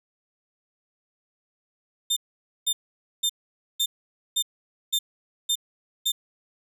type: tone bursts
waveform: sawtooth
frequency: 3600 Hz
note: A7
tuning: 39 cents sharp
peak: -18 dBFS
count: 8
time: 2.1-6.12 s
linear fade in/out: 10 ms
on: 65 ms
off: 500 ms
effects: none